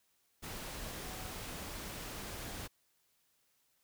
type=tone in noise; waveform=sine; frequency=743 Hz; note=F#5; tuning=7 cents sharp; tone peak=-53 dBFS; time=1.02-1.32 s; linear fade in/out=20 ms; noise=pink; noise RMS=-44 dBFS; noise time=0.42-2.68 s; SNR=-12 dB; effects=white hiss -75 dBFS RMS until 3.83 s